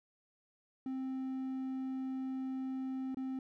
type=tone with dropouts; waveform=triangle; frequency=262.6 Hz; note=C4; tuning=6 cents sharp; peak=-34 dBFS; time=0.86-3.39 s; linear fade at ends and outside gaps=2 ms; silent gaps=3.146-3.17 s; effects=none